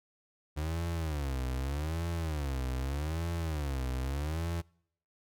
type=tone with vibrato; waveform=35% pulse; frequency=73.42 Hz; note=D2; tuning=in tune; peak=-30 dBFS; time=0.56-4.62 s; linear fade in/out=20 ms; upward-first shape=sine; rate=0.82 Hz; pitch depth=250 cents each way; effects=noise-tail reverb RT60 0.7 s tail -26 dB re dry